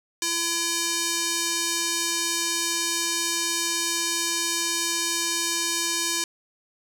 square tone with band-pass filter, 337.9 Hz, E4, 43 cents sharp, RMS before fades -26 dBFS, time 0.22-6.24 s, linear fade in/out 2 ms, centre 6500 Hz, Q 1.2, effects none

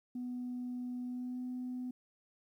sine tone with pitch glide, 247.6 to 250.9 Hz, B3 to B3, +5 to +28 cents, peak -36 dBFS, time 0.15-1.91 s, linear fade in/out 5 ms, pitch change +23 cents, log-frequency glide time 1.05-1.4 s, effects tanh soft clip ceiling -34 dBFS + 12-bit

